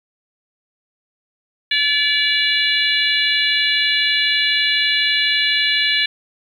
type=harmonic tone; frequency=576 Hz; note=D5; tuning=34 cents flat; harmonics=3 / 4 / 5 / 6 / 7; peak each=-21 / -21 / -21 / -21 / -21 dBFS; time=1.71-6.06 s; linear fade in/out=5 ms; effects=8-bit